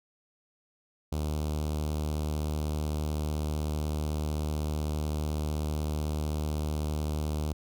sawtooth tone with notch filter, 75.9 Hz, D#2, 42 cents flat, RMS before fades -31 dBFS, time 1.12-7.53 s, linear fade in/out 5 ms, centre 1800 Hz, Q 0.76, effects none

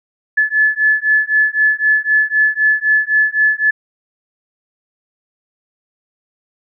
sine beating tone pair, 1723 / 1726.9 Hz, A6 / A6, -37 / -33 cents, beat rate 3.9 Hz, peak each -14 dBFS, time 0.37-3.71 s, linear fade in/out 10 ms, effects none

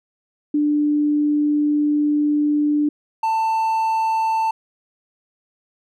sine / triangle tone pair in turn, 296 / 890.1 Hz, D4 / A5, +14 / +20 cents, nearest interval octave + perfect fifth, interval 1906 cents, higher second, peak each -15 dBFS, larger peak neither, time 0.54-2.89 / 3.23-4.51 s, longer first, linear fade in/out 5 ms, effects none

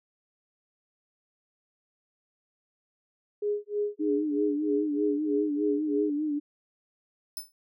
sine tone with tremolo, 414.2 Hz, G#4, 5 cents flat, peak -24 dBFS, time 3.42-6.1 s, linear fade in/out 5 ms, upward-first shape sine, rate 3.2 Hz, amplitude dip 100%
sine tone with vibrato, 299.3 Hz, D4, 33 cents sharp, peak -26 dBFS, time 3.99-6.4 s, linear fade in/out 20 ms, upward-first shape sine, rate 5 Hz, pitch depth 61 cents each way
5% pulse tone with exponential decay, 5274 Hz, E8, in tune, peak -24 dBFS, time 7.37-7.52 s, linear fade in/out 1 ms, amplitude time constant 32 ms
effects none

